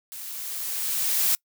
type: noise with level ramp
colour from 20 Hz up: blue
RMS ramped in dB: -38 to -21 dBFS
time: 0.12-1.35 s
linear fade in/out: 0 ms
effects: noise-tail reverb RT60 0.1 s tail -26 dB re dry